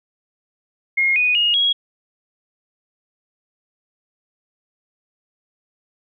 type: tone with pitch steps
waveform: sine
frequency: 2145 / 2478 / 2863 / 3308 Hz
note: C7 / D#7 / F7 / G#7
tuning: +42 / -8 / +42 / -8 cents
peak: -14 dBFS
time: 0.97-1.73 s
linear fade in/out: 10 ms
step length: 190 ms
effects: none